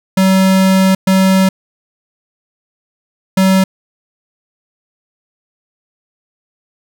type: tone bursts at uneven times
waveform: square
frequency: 190 Hz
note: F#3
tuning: 46 cents sharp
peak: -8 dBFS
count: 3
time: 0.17-0.95 / 1.07-1.49 / 3.37-3.64 s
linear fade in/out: 5 ms
effects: none